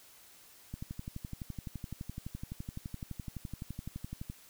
click train, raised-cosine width 5 ms, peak -27 dBFS, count 43, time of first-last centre 0.74-4.299 s, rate 11.8 Hz, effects white hiss -58 dBFS RMS until 4.49 s

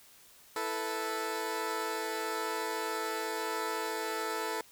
15% pulse chord, E suspended fourth, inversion none, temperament equal, 329.6 / 440 / 493.9 Hz, E4 / A4 / B4, 0 / 0 / 0 cents, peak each -34 / -28 / -34 dBFS, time 0.56-4.61 s, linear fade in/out 2 ms, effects white hiss -58 dBFS RMS until 4.71 s

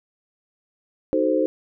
sine chord, D# diminished seventh, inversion none, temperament equal with one note detuned, 311.1 / 375.8 / 440 / 523.3 Hz, D#4 / F#4 / A4 / C5, 0 / +27 / 0 / 0 cents, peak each -22 / -26 / -25 / -21 dBFS, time 1.13-1.46 s, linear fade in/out 0 ms, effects none

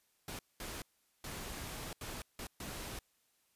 pink noise bursts at uneven times, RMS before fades -44 dBFS, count 6, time 0.28-0.39 / 0.6-0.82 / 1.24-1.93 / 2.01-2.22 / 2.39-2.47 / 2.6-2.99 s, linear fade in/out 2 ms, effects white hiss -75 dBFS RMS until 3.55 s + resampled to 32000 Hz

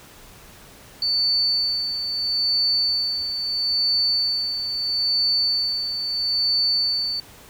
sine tone with tremolo, 4500 Hz, C#8, 25 cents sharp, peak -17 dBFS, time 1.02-7.2 s, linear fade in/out 2 ms, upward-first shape sine, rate 0.76 Hz, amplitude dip 55%, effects pink hiss -46 dBFS RMS until 7.49 s

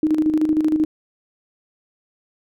sine tone with tremolo, 310 Hz, D#4, 6 cents flat, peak -13 dBFS, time 0.03-0.85 s, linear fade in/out 2 ms, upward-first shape square, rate 13 Hz, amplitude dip 55%, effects none

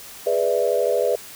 sine chord, E dominant seventh, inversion first, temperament equal, 415.3 / 493.9 / 587.3 / 659.3 Hz, G#4 / B4 / D5 / E5, 0 / 0 / 0 / 0 cents, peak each -24 / -21 / -23 / -25 dBFS, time 0.26-1.16 s, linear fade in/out 10 ms, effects white hiss -40 dBFS RMS until 1.35 s

